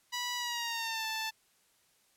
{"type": "tone with pitch glide", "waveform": "10% pulse", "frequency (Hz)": [979, 882.3], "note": ["B5", "A5"], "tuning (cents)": [-15, 5], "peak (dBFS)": -25, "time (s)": [0.12, 1.31], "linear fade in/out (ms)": 20, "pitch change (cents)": -180, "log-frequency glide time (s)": [0.36, 1.06], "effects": ["white hiss -69 dBFS RMS until 2.16 s", "low-pass 12000 Hz 12 dB/octave"]}